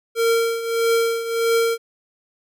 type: tone with tremolo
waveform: square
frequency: 459.6 Hz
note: A#4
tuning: 25 cents flat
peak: -15 dBFS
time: 0.15-1.78 s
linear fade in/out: 50 ms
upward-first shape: triangle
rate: 1.6 Hz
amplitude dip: 75%
effects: none